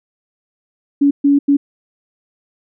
sine tone bursts at uneven times, 283.1 Hz, C#4, 37 cents sharp, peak -8 dBFS, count 3, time 1.01-1.11 / 1.24-1.39 / 1.48-1.57 s, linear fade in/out 10 ms, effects none

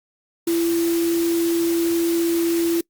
sine tone in noise, 336.9 Hz, E4, 38 cents sharp, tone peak -17 dBFS, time 0.47-2.81 s, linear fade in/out 5 ms, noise white, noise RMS -31 dBFS, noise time 0.47-2.81 s, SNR +11 dB, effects noise-tail reverb RT60 0.1 s tail -24 dB re dry + Opus 48 kbps

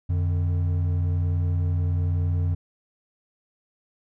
triangle tone pair together, 88.92 / 150 Hz, F2 / D3, +32 / +37 cents, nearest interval major sixth, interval 905 cents, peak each -19 / -29 dBFS, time 0.09-2.55 s, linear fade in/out 10 ms, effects none

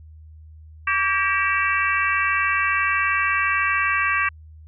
harmonic tone with a mistuned harmonic, 383.9 Hz, G4, 36 cents flat, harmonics 3 / 4 / 5 / 6 / 7, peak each -23 / -24 / -25 / -26 / -26 dBFS, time 0.87-4.29 s, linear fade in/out 5 ms, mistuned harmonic 4, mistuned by +69 cents, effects added 78 Hz sine -41 dBFS peak until 4.67 s

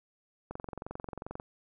click train, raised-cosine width 1 ms, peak -25 dBFS, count 21, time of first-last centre 0.51-1.399 s, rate 22.5 Hz, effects none

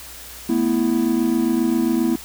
triangle chord, A suspended second, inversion none, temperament just, 220 / 247.5 / 330 Hz, A3 / B3 / E4, 0 / +4 / +2 cents, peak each -21 / -18 / -18 dBFS, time 0.49-2.16 s, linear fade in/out 5 ms, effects added 60 Hz sine -45 dBFS peak until 2.24 s + white hiss -38 dBFS RMS until 2.24 s

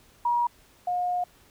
sine tone pair in turn, 956 / 716.2 Hz, A#5 / F5, +43 / +43 cents, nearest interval perfect fourth, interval 500 cents, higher first, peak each -21 / -24 dBFS, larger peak first, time 0.25-0.47 / 0.87-1.24 s, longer second, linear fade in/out 5 ms, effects pink hiss -58 dBFS RMS until 1.5 s

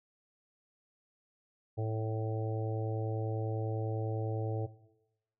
harmonic tone, 110 Hz, A2, in tune, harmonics 1 / 3 / 4 / 5 / 6 / 7, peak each -32 / -43 / -40 / -44 / -47 / -45 dBFS, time 1.77-4.67 s, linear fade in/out 20 ms, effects noise-tail reverb RT60 0.9 s tail -17 dB re dry

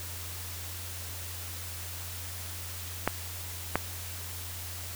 clicks, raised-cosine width 0.5 ms, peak -9 dBFS, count 2, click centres 3.076 / 3.756 s, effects added 88 Hz sine -41 dBFS peak until 4.95 s + white hiss -41 dBFS RMS until 4.95 s

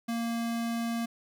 square tone, 232 Hz, A#3, 8 cents flat, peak -30 dBFS, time 0.08-1.06 s, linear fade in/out 10 ms, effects none

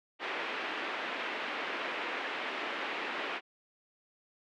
white band-pass noise, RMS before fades -37 dBFS, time 0.19-3.41 s, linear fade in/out 50 ms, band 270 to 2700 Hz, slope 24 dB/octave, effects none

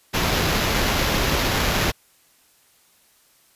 pink noise with sample-and-hold, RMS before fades -21 dBFS, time 0.13-1.92 s, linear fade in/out 20 ms, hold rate 8820 Hz, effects white hiss -58 dBFS RMS until 3.55 s + resampled to 32000 Hz

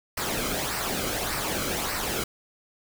pink noise with flanger, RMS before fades -29 dBFS, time 0.17-2.24 s, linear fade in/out 5 ms, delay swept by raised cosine 0.29 to 1.13 ms, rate 1.7 Hz, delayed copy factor -0.55, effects none

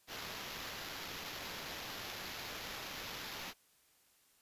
violet noise with sample-and-hold, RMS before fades -45 dBFS, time 0.07-3.54 s, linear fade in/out 50 ms, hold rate 8820 Hz, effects white hiss -70 dBFS RMS until 4.41 s + resampled to 32000 Hz

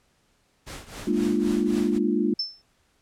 pink noise with tremolo, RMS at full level -36 dBFS, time 0.66-1.99 s, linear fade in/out 20 ms, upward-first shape triangle, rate 3.8 Hz, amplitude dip 85%
sine chord, Bb dominant seventh, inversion third, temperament equal with one note detuned, 207.7 / 233.1 / 299.1 / 349.2 Hz, Ab3 / Bb3 / D4 / F4, 0 / 0 / +32 / 0 cents, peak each -26 dBFS, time 1.07-2.34 s, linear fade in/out 5 ms
sine tone with exponential decay, 5300 Hz, E8, 9 cents sharp, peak -21 dBFS, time 2.39-2.62 s, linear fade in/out 5 ms, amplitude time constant 50 ms
effects pink hiss -66 dBFS RMS until 3.01 s + low-pass 10000 Hz 12 dB/octave

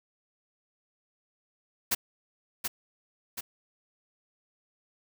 white noise with echo, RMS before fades -26 dBFS, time 1.91-1.95 s, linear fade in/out 10 ms, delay 730 ms, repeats 2, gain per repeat -5 dB, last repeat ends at 3.41 s, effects none

